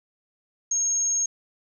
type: tone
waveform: sine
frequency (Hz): 6520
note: G#8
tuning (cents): -33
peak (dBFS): -21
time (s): 0.71-1.26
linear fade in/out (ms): 5
effects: none